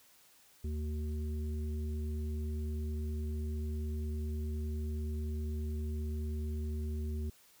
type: harmonic tone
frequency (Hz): 75.8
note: D#2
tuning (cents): -45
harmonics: 1 / 3 / 5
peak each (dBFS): -34 / -44 / -48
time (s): 0.64-7.3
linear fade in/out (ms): 5
effects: white hiss -63 dBFS RMS until 7.6 s